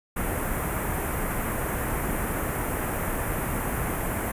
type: band-stop noise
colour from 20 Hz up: pink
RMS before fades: -28 dBFS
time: 0.16-4.32 s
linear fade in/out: 10 ms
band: 2100 to 9600 Hz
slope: 24 dB/octave
effects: resampled to 32000 Hz